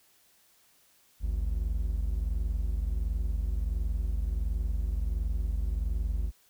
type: tone pair together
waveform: triangle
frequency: 51.69 / 73.1 Hz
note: G#1 / D2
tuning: -7 / -7 cents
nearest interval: tritone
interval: 600 cents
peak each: -26 / -32 dBFS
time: 1.2-6.32 s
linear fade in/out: 50 ms
effects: white hiss -64 dBFS RMS until 6.49 s